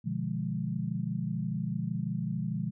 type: chord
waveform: sine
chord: B diminished seventh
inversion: none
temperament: equal with one note detuned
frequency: 123.47 / 149.57 / 174.61 / 207.7 Hz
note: B2 / D3 / F3 / Ab3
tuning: 0 / +32 / 0 / 0 cents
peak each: -36 / -36 / -34 / -36 dBFS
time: 0.04-2.71 s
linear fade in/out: 20 ms
effects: none